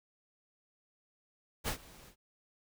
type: noise with ADSR envelope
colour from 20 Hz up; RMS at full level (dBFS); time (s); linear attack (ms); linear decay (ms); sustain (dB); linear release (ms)
pink; -33; 1.64-2.16; 40; 91; -22; 95
effects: none